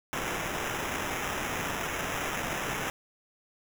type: noise with sample-and-hold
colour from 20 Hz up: white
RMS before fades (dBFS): -33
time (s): 0.13-2.9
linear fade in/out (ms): 0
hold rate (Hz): 4410
effects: none